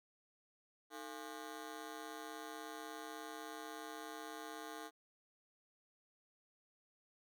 15% pulse ring-modulated tone, 379.8 Hz, F#4, 45 cents sharp, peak -37 dBFS, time 0.9-4.91 s, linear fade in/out 50 ms, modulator 68.2 Hz, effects none

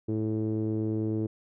sawtooth tone with low-pass filter, 109.1 Hz, A2, 14 cents flat, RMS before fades -29 dBFS, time 0.08-1.27 s, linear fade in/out 10 ms, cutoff 370 Hz, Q 5, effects none

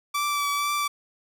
sawtooth tone with vibrato, 1158 Hz, D6, 25 cents flat, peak -20 dBFS, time 0.14-0.88 s, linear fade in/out 10 ms, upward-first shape triangle, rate 2.1 Hz, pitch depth 23 cents each way, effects none

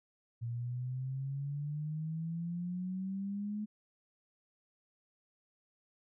sine exponential sweep, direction up, 116.1 to 213.1 Hz, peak -35 dBFS, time 0.41-3.66 s, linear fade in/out 20 ms, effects none

